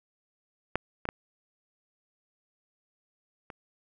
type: clicks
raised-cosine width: 0.5 ms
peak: -11 / -18 / -14 / -26 dBFS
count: 4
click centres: 0.756 / 1.054 / 1.089 / 3.502 s
effects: none